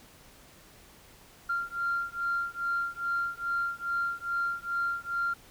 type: beating tone pair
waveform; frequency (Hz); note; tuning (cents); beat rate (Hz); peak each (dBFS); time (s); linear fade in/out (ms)
sine; 1386 / 1388.4; F6 / F6; -14 / -11; 2.4; -31; 1.49-5.34; 10
effects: tanh soft clip ceiling -22 dBFS + pink hiss -55 dBFS RMS until 5.5 s